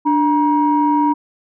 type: tone pair together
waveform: sine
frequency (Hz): 294.8 / 950.1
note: D4 / A#5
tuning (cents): +7 / +33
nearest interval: octave + minor sixth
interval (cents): 2026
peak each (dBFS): -14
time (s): 0.05-1.14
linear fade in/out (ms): 20
effects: tanh soft clip ceiling -5 dBFS